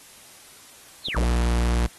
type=linear two-way sweep; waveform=sine; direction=down then up; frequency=4435 to 138.59 to 881 Hz; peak=-27 dBFS; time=1.04-1.25 s; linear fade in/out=20 ms; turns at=1.2 s
type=clicks; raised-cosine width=2 ms; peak=-24 dBFS; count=3; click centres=1.085 / 1.147 / 1.315 s
type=tone; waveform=45% pulse; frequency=59.2 Hz; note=A#1; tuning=27 cents sharp; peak=-19 dBFS; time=1.16-1.87 s; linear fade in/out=10 ms
effects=white hiss -48 dBFS RMS until 1.98 s + AAC 32 kbps